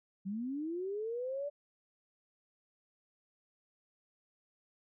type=linear sweep; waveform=sine; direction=up; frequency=184.8 to 587.3 Hz; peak=-35 dBFS; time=0.25-1.5 s; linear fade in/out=20 ms; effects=none